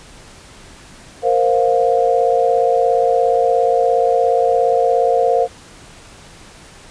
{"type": "chord", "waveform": "sine", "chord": "Bb suspended second", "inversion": "none", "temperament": "equal with one note detuned", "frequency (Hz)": [466.2, 523.3, 705.8], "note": ["Bb4", "C5", "F5"], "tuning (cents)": [0, 0, 18], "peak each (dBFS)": -16, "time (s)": [1.22, 5.48], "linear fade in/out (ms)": 50, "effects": ["pink hiss -41 dBFS RMS until 6.9 s", "resampled to 22050 Hz"]}